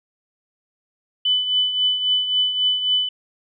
sine tone with tremolo, 3000 Hz, F#7, 23 cents sharp, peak -14 dBFS, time 1.25-3.09 s, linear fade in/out 5 ms, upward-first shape triangle, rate 3.7 Hz, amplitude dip 65%, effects none

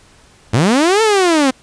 sawtooth linear two-way sweep, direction up then down, 98 to 452.6 to 253.1 Hz, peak -6 dBFS, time 0.53-1.51 s, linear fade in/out 10 ms, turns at 1.02 s, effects pink hiss -47 dBFS RMS until 1.62 s + resampled to 22050 Hz

